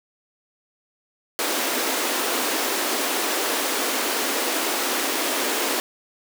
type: high-pass noise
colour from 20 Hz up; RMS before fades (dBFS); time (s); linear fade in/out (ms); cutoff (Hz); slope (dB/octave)
pink; -24; 1.39-5.8; 0; 260; 48
effects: none